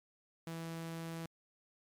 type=tone; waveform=sawtooth; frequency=164.81 Hz; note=E3; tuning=in tune; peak=-37 dBFS; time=0.47-1.26 s; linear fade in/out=2 ms; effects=MP3 96 kbps